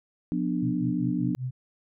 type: chord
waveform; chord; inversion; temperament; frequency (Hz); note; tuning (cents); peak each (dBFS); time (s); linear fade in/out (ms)
sine; B diminished; second; just; 177.8 / 246.9 / 296.3; F3 / B3 / D4; +31 / 0 / +15; -29; 0.32-1.35; 0
type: tone with tremolo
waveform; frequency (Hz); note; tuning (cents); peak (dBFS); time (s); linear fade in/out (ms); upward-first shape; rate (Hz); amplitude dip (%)
sine; 127.7; C3; -42; -27; 0.62-1.51; 10; sine; 5.1; 100
effects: none